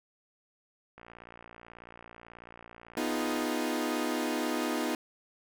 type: click train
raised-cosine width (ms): 0.5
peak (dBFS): -33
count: 145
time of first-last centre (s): 0.98-3.45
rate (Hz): 58.3
type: chord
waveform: sawtooth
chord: F half-diminished seventh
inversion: second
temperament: equal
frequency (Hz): 246.9 / 311.1 / 349.2 / 415.3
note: Cb4 / Eb4 / F4 / Ab4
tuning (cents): 0 / 0 / 0 / 0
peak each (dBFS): -30 / -29 / -33 / -35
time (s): 2.97-4.95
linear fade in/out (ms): 2
effects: none